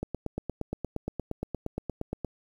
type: click train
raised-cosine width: 2 ms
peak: -18 dBFS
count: 20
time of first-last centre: 0.03-2.247 s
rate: 8.57 Hz
effects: 9-bit